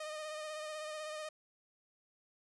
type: tone with vibrato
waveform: sawtooth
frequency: 615 Hz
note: D#5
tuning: 20 cents flat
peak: -37 dBFS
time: 0-1.29 s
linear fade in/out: 5 ms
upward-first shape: sine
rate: 16 Hz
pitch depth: 27 cents each way
effects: resampled to 24000 Hz